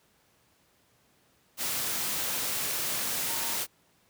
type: tone in noise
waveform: sine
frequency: 920 Hz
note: A#5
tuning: 23 cents flat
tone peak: -42 dBFS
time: 3.25-3.58 s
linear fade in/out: 50 ms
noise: white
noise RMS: -31 dBFS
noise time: 1.57-3.67 s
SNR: -14 dB
effects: pink hiss -66 dBFS RMS until 4.09 s + high-pass 80 Hz 12 dB/octave